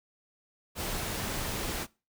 pink noise, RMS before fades -34 dBFS, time 0.75-1.87 s, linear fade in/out 50 ms, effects noise-tail reverb RT60 0.3 s tail -22 dB re dry

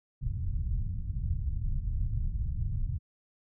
pink low-pass noise, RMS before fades -31 dBFS, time 0.21-2.99 s, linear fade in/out 20 ms, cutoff 120 Hz, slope 24 dB/octave, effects none

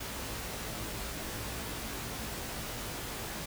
pink noise with comb filter, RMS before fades -39 dBFS, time 0-3.46 s, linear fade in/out 10 ms, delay 18 ms, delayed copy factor +0.65, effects none

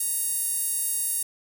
sawtooth tone with high-pass filter, 932.3 Hz, A#5, in tune, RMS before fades -27 dBFS, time 0-1.23 s, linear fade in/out 5 ms, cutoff 10000 Hz, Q 2.8, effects none

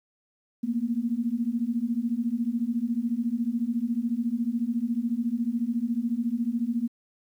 sine beating tone pair, 227.2 / 241.2 Hz, A#3 / B3, -44 / -41 cents, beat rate 14 Hz, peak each -28 / -27 dBFS, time 0.63-6.88 s, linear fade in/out 10 ms, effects 10-bit

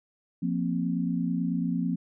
sine chord, F suspended fourth, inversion none, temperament just, 174.61 / 232.8 / 261.9 Hz, F3 / Bb3 / C4, 0 / -2 / +2 cents, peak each -28 / -31 / -30 dBFS, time 0.42-1.96 s, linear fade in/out 10 ms, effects none

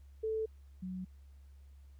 sine tone pair in turn, 439.7 / 184.87 Hz, A4 / F#3, -1 / -1 cents, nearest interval octave + minor third, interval 1500 cents, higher first, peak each -32 / -38 dBFS, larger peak first, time 0.23-0.46 / 0.82-1.05 s, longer neither, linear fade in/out 10 ms, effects added 69 Hz sine -53 dBFS peak until 1.99 s + pink hiss -75 dBFS RMS until 1.99 s

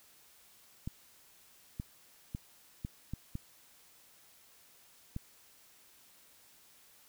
clicks, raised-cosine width 5 ms, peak -25 dBFS, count 7, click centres 0.875 / 1.799 / 2.349 / 2.849 / 3.136 / 3.354 / 5.164 s, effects white hiss -62 dBFS RMS until 7.08 s

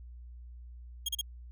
sawtooth tone bursts, 3261 Hz, G#7, 32 cents flat, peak -27 dBFS, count 3, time 1.06-1.213 s, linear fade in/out 5 ms, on 27 ms, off 36 ms, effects added 60 Hz sine -45 dBFS peak until 1.51 s

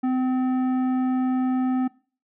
triangle tone with tanh clipping, 256.5 Hz, C4, 34 cents flat, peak -22 dBFS, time 0.03-1.88 s, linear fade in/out 10 ms, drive 15 dB, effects noise-tail reverb RT60 0.4 s tail -21 dB re dry

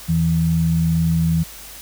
sine tone pair together, 82.2 / 164.4 Hz, E2 / E3, -4 / -4 cents, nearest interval octave, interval 1200 cents, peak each -23 / -15 dBFS, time 0.08-1.44 s, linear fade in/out 20 ms, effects added 50 Hz sine -45 dBFS peak until 1.81 s + white hiss -38 dBFS RMS until 1.81 s

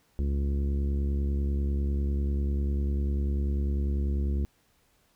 harmonic tone, 70.1 Hz, C#2, 20 cents sharp, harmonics 1 / 2 / 3 / 4 / 5 / 6 / 7, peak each -25 / -39 / -36 / -43 / -41 / -51 / -52 dBFS, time 0.19-4.45 s, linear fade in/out 0 ms, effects pink hiss -67 dBFS RMS until 5.15 s

